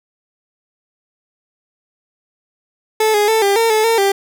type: tone with pitch steps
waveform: 30% pulse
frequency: 436.1 / 415.3 / 443.5 / 399 / 456.4 / 433.7 / 456 / 395.1 Hz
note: A4 / G#4 / A4 / G4 / A#4 / A4 / A#4 / G4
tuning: -15 / 0 / +14 / +31 / -37 / -25 / -38 / +14 cents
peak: -9 dBFS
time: 3-4.12 s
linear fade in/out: 5 ms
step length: 140 ms
effects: none